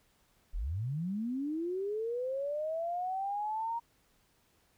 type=linear sweep; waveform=sine; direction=up; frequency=31.26 to 941 Hz; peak=-32 dBFS; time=0.53-3.8 s; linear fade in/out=20 ms; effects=pink hiss -70 dBFS RMS until 4.77 s